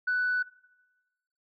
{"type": "tone", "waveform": "sine", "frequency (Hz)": 1489, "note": "F#6", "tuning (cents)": 11, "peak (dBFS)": -23, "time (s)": [0.07, 0.43], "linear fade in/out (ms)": 10, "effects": ["noise-tail reverb RT60 1.0 s tail -19 dB re dry", "tanh soft clip ceiling -21 dBFS"]}